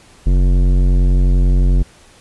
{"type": "tone with tanh clipping", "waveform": "sine", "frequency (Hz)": 45.62, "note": "F#1", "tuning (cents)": -24, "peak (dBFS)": -11, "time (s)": [0.26, 1.83], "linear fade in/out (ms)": 10, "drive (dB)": 15, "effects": ["pink hiss -46 dBFS RMS until 2.2 s", "resampled to 24000 Hz"]}